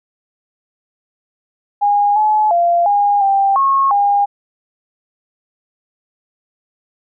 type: tone with pitch steps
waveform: sine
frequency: 818 / 854 / 690 / 815 / 788 / 1090 / 810 Hz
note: G#5 / G#5 / F5 / G#5 / G5 / C#6 / G#5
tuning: -26 / +48 / -21 / -33 / +9 / -29 / -43 cents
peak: -10 dBFS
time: 1.81-4.26 s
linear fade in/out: 20 ms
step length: 350 ms
effects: none